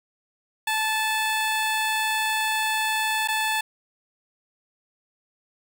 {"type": "tone with dropouts", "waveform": "15% pulse", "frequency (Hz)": 873, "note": "A5", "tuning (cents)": -14, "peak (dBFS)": -16, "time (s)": [0.67, 3.61], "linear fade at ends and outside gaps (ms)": 5, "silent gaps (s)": [3.276, 3.284], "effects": []}